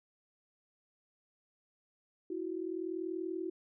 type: tone pair together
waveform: sine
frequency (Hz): 329.6 / 370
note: E4 / F#4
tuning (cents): 0 / 0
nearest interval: major second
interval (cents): 200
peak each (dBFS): -38 / -38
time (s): 2.3-3.5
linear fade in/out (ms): 5
effects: none